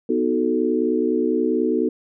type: chord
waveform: sine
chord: B dominant seventh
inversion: none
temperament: equal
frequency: 246.9 / 311.1 / 370 / 440 Hz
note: B3 / D#4 / F#4 / A4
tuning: 0 / 0 / 0 / 0 cents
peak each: -23 dBFS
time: 0.09-1.89 s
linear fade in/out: 5 ms
effects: none